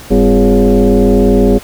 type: tone with frequency modulation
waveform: sine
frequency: 105.6 Hz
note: G#2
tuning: 29 cents sharp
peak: -5 dBFS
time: 0.1-1.59 s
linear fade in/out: 20 ms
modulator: 152 Hz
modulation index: 2.7
effects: pink hiss -33 dBFS RMS until 1.63 s